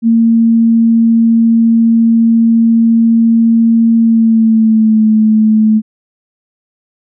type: tone with pitch glide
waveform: sine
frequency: 228.6 to 217.1 Hz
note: A#3 to A3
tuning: -34 to -23 cents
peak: -5 dBFS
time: 0.02-5.82 s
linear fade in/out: 50 ms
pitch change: -89 cents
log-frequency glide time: 3.98-5.05 s
effects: none